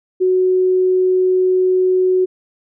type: tone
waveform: sine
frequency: 370 Hz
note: F#4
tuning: in tune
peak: -11 dBFS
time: 0.2-2.26 s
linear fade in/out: 20 ms
effects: none